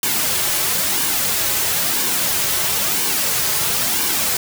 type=noise with flanger; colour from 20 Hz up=white; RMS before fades=-19 dBFS; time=0.03-4.37 s; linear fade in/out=2 ms; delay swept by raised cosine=1.5 to 4.3 ms; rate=1 Hz; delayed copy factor=-0.55; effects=none